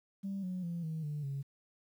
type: tone with pitch steps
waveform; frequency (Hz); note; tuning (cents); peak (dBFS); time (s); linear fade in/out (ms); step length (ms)
sine; 196 / 182.87 / 170.63 / 159.2 / 148.54 / 138.59; G3 / F#3 / F3 / D#3 / D3 / C#3; 0 / -20 / -40 / +40 / +20 / 0; -34; 0.23-1.43; 20; 200
effects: tanh soft clip ceiling -32 dBFS + 11-bit